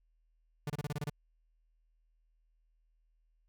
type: tone bursts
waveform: 45% pulse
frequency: 146.83 Hz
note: D3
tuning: in tune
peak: -34 dBFS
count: 8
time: 0.67-1.097 s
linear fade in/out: 2 ms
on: 28 ms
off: 29 ms
effects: added 40 Hz sine -69 dBFS peak until 3.48 s